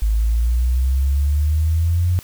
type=exponential sweep; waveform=sine; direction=up; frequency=52.3 to 90.7 Hz; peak=-14 dBFS; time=0.02-2.19 s; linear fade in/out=0 ms; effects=white hiss -43 dBFS RMS until 2.23 s